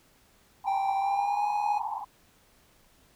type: band-pass noise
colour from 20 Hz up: pink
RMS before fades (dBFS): -34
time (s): 0.64-2.05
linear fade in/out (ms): 10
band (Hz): 800 to 980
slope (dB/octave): 96
type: tone with pitch glide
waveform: triangle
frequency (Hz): 784 to 830.6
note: G5 to G#5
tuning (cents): 0 to 0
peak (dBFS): -24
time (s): 0.66-1.8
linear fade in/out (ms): 20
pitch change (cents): +100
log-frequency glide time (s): 0.99-1.47
effects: pink hiss -62 dBFS RMS until 3.15 s